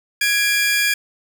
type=tone pair together; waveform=sawtooth; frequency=1661.2 / 2388 Hz; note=G#6 / D7; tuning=0 / +28 cents; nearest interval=tritone; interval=628 cents; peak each=-15 dBFS; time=0.21-0.94 s; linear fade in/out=5 ms; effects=none